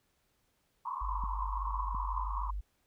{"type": "band-pass noise", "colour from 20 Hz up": "pink", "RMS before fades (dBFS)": -38, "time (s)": [0.85, 2.51], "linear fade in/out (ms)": 10, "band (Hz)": [960, 1100], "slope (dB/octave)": 96}
{"type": "tone", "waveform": "sine", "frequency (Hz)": 49.67, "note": "G1", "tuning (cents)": 24, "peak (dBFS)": -34, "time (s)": [1.01, 2.61], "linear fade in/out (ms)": 10}
{"type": "clicks", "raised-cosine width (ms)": 5, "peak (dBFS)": -33, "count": 2, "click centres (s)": [1.238, 1.947]}
{"effects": ["pink hiss -75 dBFS RMS until 2.86 s"]}